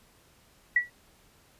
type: tone with exponential decay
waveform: sine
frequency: 1943 Hz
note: B6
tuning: 29 cents flat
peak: -16 dBFS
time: 0.76-0.9 s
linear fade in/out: 5 ms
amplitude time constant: 29 ms
effects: pink hiss -61 dBFS RMS until 1.59 s + resampled to 32000 Hz